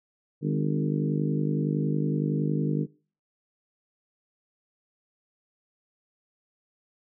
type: harmonic tone with a mistuned harmonic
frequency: 50.8 Hz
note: G#1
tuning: 38 cents flat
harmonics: 3 / 4 / 5 / 6 / 7 / 8 / 9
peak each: -26 / -31 / -33 / -32 / -37 / -39 / -37 dBFS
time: 0.41-2.87 s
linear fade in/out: 50 ms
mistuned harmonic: 6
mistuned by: -22 cents
effects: noise-tail reverb RT60 0.4 s tail -22 dB re dry